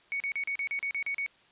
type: tone bursts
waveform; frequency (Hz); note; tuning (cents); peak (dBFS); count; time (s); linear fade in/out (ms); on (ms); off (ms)
sine; 2229; C#7; +9; -29; 10; 0.12-1.263; 0; 81; 37
effects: white hiss -61 dBFS RMS until 1.51 s + resampled to 8000 Hz